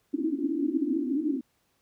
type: band-pass noise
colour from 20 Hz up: pink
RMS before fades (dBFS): -28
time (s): 0.13-1.41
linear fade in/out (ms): 10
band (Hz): 260 to 330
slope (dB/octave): 96
effects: pink hiss -71 dBFS RMS until 1.81 s + high-pass 60 Hz 12 dB/octave